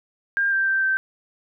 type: tone with pitch steps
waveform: sine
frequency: 1603 / 1574 / 1565 / 1554 Hz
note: G6 / G6 / G6 / G6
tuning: +38 / +7 / -3 / -16 cents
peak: -18 dBFS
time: 0.37-0.97 s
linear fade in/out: 0 ms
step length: 150 ms
effects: none